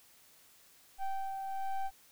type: ring-modulated tone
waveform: triangle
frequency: 388.6 Hz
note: G4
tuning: 15 cents flat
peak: -28 dBFS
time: 0.98-1.91 s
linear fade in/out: 50 ms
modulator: 388 Hz
effects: white hiss -62 dBFS RMS until 2.11 s